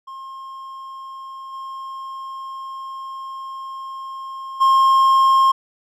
triangle tone with level steps, 1068 Hz, C6, 35 cents sharp, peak -30 / -27 / -9 dBFS, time 0.07-5.52 s, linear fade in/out 10 ms, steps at 1.52 / 4.6 s, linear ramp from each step 20 ms, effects none

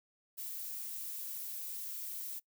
violet noise, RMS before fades -42 dBFS, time 0.37-2.4 s, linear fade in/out 20 ms, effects noise-tail reverb RT60 0.1 s tail -22 dB re dry

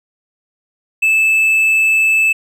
triangle tone, 2624 Hz, E7, 9 cents flat, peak -8 dBFS, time 1.02-2.33 s, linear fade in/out 10 ms, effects none

